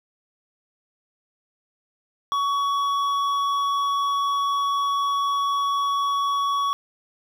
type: tone with hard clipping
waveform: triangle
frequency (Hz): 1124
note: C#6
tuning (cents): +24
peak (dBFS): -22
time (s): 2.32-6.73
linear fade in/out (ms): 0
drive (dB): 11
effects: none